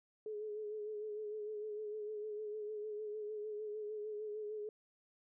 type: tone with vibrato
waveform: sine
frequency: 424.2 Hz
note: G#4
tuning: 37 cents sharp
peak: -40 dBFS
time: 0.26-4.69 s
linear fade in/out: 2 ms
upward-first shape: sine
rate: 6.6 Hz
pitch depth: 38 cents each way
effects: none